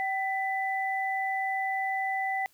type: tone pair together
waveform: sine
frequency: 770.6 / 1993 Hz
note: G5 / B6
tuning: -30 / +15 cents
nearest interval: octave + major third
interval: 1645 cents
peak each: -29 / -31 dBFS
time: 0-2.46 s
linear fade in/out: 0 ms
effects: white hiss -64 dBFS RMS until 2.53 s